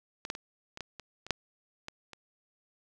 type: clicks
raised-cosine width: 0.2 ms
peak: -21 / -14 / -24 / -25 / -20 / -26 / -27 / -10 / -22 / -28 dBFS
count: 10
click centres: 0.251 / 0.301 / 0.351 / 0.774 / 0.807 / 0.997 / 1.266 / 1.307 / 1.884 / 2.133 s
effects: none